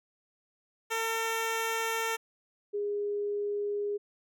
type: tone pair in turn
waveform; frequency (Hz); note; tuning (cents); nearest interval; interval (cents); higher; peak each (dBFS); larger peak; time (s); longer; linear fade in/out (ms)
10% pulse / sine; 451.8 / 410.4; A4 / G#4; +46 / -21; major second; 167; first; -21 / -29; first; 0.9-2.17 / 2.73-3.98; first; 20
effects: none